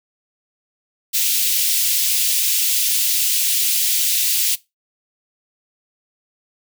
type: high-pass noise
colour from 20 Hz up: white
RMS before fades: -18 dBFS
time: 1.13-4.56 s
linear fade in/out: 20 ms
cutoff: 2600 Hz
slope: 24 dB/octave
effects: noise-tail reverb RT60 0.2 s tail -19 dB re dry